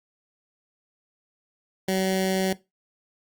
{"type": "tone with notch filter", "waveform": "15% pulse", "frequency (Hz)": 189.3, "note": "F#3", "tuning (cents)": 40, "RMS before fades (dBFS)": -24, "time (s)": [1.88, 2.53], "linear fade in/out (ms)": 5, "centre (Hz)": 1100, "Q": 1.3, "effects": ["noise-tail reverb RT60 0.2 s tail -17 dB re dry", "Opus 48 kbps"]}